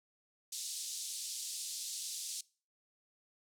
white band-pass noise, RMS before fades -42 dBFS, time 0.52-2.41 s, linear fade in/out 5 ms, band 3800 to 9400 Hz, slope 24 dB/octave, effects noise-tail reverb RT60 0.4 s tail -23 dB re dry

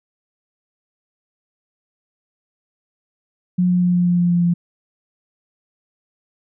sine tone with pitch steps, 180 / 178.96 / 177.93 / 176.91 / 175.89 / 174.88 / 173.87 / 172.87 Hz, F#3 / F3 / F3 / F3 / F3 / F3 / F3 / F3, -47 / +43 / +33 / +23 / +13 / +3 / -7 / -17 cents, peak -13 dBFS, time 3.58-4.54 s, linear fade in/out 10 ms, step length 120 ms, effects none

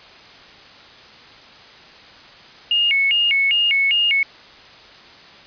sine tone with vibrato, 2502 Hz, D#7, 9 cents sharp, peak -14 dBFS, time 2.71-4.23 s, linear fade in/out 2 ms, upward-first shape square, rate 2.5 Hz, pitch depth 220 cents each way, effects white hiss -43 dBFS RMS until 5.46 s + resampled to 11025 Hz

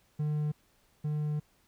triangle tone pair in turn, 150.3 / 150.3 Hz, D3 / D3, +40 / +40 cents, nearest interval unison, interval 0 cents, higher neither, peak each -26 / -27 dBFS, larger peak first, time 0.19-0.52 / 1.04-1.4 s, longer second, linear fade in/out 10 ms, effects pink hiss -68 dBFS RMS until 1.67 s

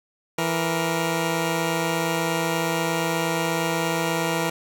10% pulse tone pair together, 165.8 / 469 Hz, E3 / A#4, +10 / +11 cents, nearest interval octave + tritone, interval 1801 cents, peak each -15 / -19 dBFS, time 0.38-4.5 s, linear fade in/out 5 ms, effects none

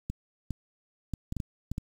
clicks, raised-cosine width 5 ms, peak -20 dBFS, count 8, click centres 0.1 / 0.507 / 1.137 / 1.324 / 1.367 / 1.402 / 1.716 / 1.781 s, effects 8-bit

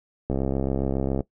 click train, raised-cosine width 2 ms, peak -12 dBFS, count 62, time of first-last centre 0.3-1.206 s, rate 67.3 Hz, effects noise-tail reverb RT60 0.1 s tail -19 dB re dry

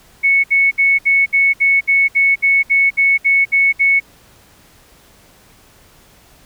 sine tone bursts, 2209 Hz, C#7, 7 cents flat, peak -9 dBFS, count 14, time 0.23-4.002 s, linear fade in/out 20 ms, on 210 ms, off 64 ms, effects pink hiss -48 dBFS RMS until 6.45 s

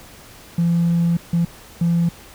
triangle tone bursts at uneven times, 170 Hz, F3, 46 cents flat, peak -11 dBFS, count 3, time 0.58-1.17 / 1.33-1.45 / 1.81-2.09 s, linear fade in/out 5 ms, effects tanh soft clip ceiling -11 dBFS + pink hiss -43 dBFS RMS until 2.34 s

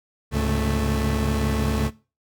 30% pulse tone cluster, 70.8 / 103.5 / 136.3 / 220 Hz, C#2 / G#2 / C#3 / A3, +37 / -5 / -29 / 0 cents, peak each -21 / -28 / -28 / -23 dBFS, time 0.31-1.91 s, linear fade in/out 50 ms, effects noise-tail reverb RT60 0.3 s tail -19 dB re dry

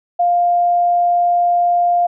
sine tone, 701 Hz, F5, 6 cents sharp, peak -11 dBFS, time 0.19-2.07 s, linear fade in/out 10 ms, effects none

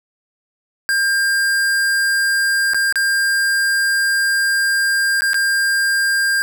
square tone with dropouts, 1600 Hz, G6, 35 cents sharp, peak -15 dBFS, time 0.89-6.42 s, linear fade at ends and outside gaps 0 ms, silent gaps 2.735-2.745 / 2.925-2.957 / 5.208-5.22 / 5.333-5.343 s, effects none

